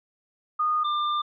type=tone pair in turn; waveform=sine / square; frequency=1229 / 1194.7 Hz; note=D#6 / D6; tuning=-22 / +29 cents; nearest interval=unison; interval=49 cents; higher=first; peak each=-21 / -24 dBFS; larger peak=first; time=0.59-0.84 / 0.84-1.22 s; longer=second; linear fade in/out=10 ms; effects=resampled to 11025 Hz